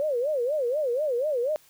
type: tone with vibrato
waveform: sine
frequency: 541 Hz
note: C#5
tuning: 42 cents flat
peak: -23 dBFS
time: 0-1.56 s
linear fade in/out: 0 ms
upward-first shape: sine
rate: 4.1 Hz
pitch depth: 240 cents each way
effects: white hiss -58 dBFS RMS until 1.69 s